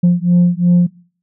sine beating tone pair, 174.5 / 177.3 Hz, F3 / F3, -1 / +26 cents, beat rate 2.8 Hz, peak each -10 dBFS, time 0.03-0.87 s, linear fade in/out 10 ms, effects noise-tail reverb RT60 0.5 s tail -24 dB re dry + tanh soft clip ceiling -5 dBFS

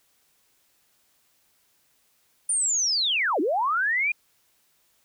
sine linear two-way sweep, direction down then up, 9350 to 273 to 2465 Hz, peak -21 dBFS, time 2.49-4.12 s, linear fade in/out 5 ms, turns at 3.4 s, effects white hiss -66 dBFS RMS until 5.04 s

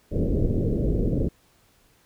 pink low-pass noise, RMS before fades -23 dBFS, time 0.11-1.29 s, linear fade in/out 20 ms, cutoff 520 Hz, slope 48 dB/octave, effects pink hiss -61 dBFS RMS until 2.05 s

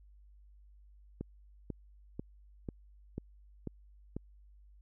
click train, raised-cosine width 3 ms, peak -25 dBFS, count 7, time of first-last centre 1.21-4.166 s, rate 2.03 Hz, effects added 50 Hz sine -56 dBFS peak until 4.81 s

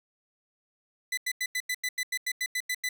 sawtooth tone bursts, 2000 Hz, B6, 21 cents sharp, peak -24 dBFS, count 13, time 1.12-2.89 s, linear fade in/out 5 ms, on 54 ms, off 89 ms, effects none

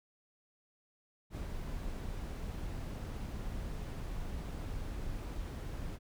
brown noise, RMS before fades -40 dBFS, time 1.3-5.99 s, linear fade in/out 50 ms, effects none

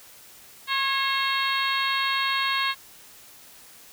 harmonic tone with a mistuned harmonic, 540 Hz, C#5, 45 cents flat, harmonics 2 / 3 / 4 / 5 / 6 / 7 / 8, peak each -27 / -29 / -30 / -31 / -32 / -32 / -33 dBFS, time 0.67-2.75 s, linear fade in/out 50 ms, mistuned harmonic 3, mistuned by +33 cents, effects white hiss -49 dBFS RMS until 3.92 s

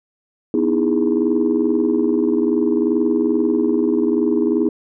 sine chord, E major seventh, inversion second, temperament just, 247.2 / 309 / 329.6 / 412 Hz, B3 / D#4 / E4 / G#4, +2 / -12 / 0 / -14 cents, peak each -19 dBFS, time 0.54-4.69 s, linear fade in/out 2 ms, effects tanh soft clip ceiling -7 dBFS

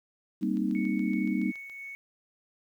sine chord, C minor seventh, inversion second, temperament equal with one note detuned, 196 / 233.1 / 261.6 / 309.3 Hz, G3 / Bb3 / C4 / Eb4, 0 / 0 / 0 / -10 cents, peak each -30 / -31 / -33 / -31 dBFS, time 0.41-1.52 s, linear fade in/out 20 ms
click train, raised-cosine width 0.2 ms, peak -35 dBFS, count 10, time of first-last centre 0.43-1.698 s, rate 7.1 Hz
sine tone with tremolo, 2217 Hz, C#7, in tune, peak -38 dBFS, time 0.75-1.95 s, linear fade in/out 0 ms, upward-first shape sine, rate 2.9 Hz, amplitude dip 30%
effects 10-bit

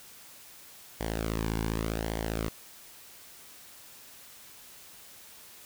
sawtooth tone with flanger, 55 Hz, A1, in tune, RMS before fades -32 dBFS, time 1-2.49 s, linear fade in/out 10 ms, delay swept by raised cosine 0.76 to 1.6 ms, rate 0.87 Hz, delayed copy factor -0.65, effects white hiss -51 dBFS RMS until 5.65 s

